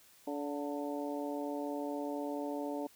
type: harmonic tone with a mistuned harmonic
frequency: 144.3 Hz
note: D3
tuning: 30 cents flat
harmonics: 2 / 3 / 4 / 5 / 6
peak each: -38 / -43 / -41 / -46 / -45 dBFS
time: 0.27-2.87 s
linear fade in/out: 5 ms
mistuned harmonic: 6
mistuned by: +51 cents
effects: white hiss -62 dBFS RMS until 2.95 s